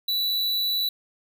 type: tone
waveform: square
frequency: 3951 Hz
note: B7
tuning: in tune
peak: -23 dBFS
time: 0.08-0.89 s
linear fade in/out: 5 ms
effects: none